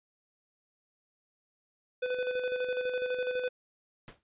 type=tone with tremolo; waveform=square; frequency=501 Hz; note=B4; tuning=25 cents sharp; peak=-29 dBFS; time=2.02-3.49 s; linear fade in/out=10 ms; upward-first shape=square; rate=12 Hz; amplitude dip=45%
type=noise with exponential decay; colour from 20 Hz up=pink; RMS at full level=-44 dBFS; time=4.08-4.23 s; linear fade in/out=0 ms; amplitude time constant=31 ms
effects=resampled to 8000 Hz